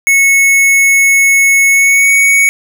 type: tone with pitch glide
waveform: square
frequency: 2200 to 2231 Hz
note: C#7 to C#7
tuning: -14 to +11 cents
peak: -6 dBFS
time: 0.07-2.49 s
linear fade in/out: 0 ms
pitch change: +25 cents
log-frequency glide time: 1.7-2.11 s
effects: none